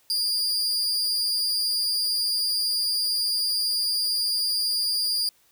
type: tone with amplitude modulation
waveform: 40% pulse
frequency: 4797 Hz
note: D8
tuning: 36 cents sharp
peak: -18 dBFS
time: 0.1-5.29 s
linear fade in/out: 2 ms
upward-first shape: sine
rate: 213 Hz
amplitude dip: 75%
effects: white hiss -62 dBFS RMS until 5.51 s